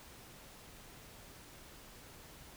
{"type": "silence", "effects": ["pink hiss -55 dBFS RMS until 2.56 s"]}